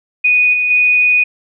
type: tone with level steps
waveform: sine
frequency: 2478 Hz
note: D#7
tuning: 8 cents flat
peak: -8 / -12 / -8 dBFS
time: 0.24-1.24 s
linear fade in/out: 10 ms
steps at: 0.53 / 0.7 s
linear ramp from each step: 10 ms
effects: none